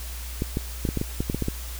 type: clicks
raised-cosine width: 3 ms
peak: -12 dBFS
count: 11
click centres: 0.421 / 0.571 / 0.852 / 0.889 / 0.973 / 1.014 / 1.205 / 1.299 / 1.346 / 1.423 / 1.484 s
effects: added 60 Hz sine -33 dBFS peak until 1.79 s + white hiss -40 dBFS RMS until 1.79 s